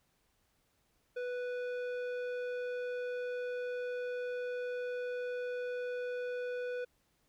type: tone with low-pass filter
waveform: square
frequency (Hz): 493.9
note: B4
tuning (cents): 0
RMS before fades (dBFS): -38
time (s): 1.16-6.85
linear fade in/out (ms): 10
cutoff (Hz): 2100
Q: 0.77
effects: pink hiss -75 dBFS RMS until 7.28 s